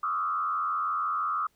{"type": "tone with frequency modulation", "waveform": "sine", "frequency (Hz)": 1244.5, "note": "D#6", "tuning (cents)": 0, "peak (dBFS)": -26, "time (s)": [0.03, 1.47], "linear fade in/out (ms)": 5, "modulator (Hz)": 86, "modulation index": 1.1, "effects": ["pink hiss -69 dBFS RMS until 1.55 s"]}